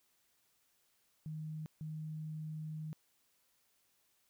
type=tone bursts at uneven times; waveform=sine; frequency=155.56 Hz; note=D#3; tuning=in tune; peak=-40 dBFS; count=2; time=1.26-1.66 / 1.81-2.93 s; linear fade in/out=0 ms; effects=white hiss -75 dBFS RMS until 4.29 s